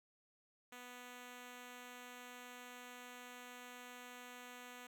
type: tone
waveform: 5% pulse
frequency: 246.9 Hz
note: B3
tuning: in tune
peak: -40 dBFS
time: 0.72-4.87 s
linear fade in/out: 5 ms
effects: none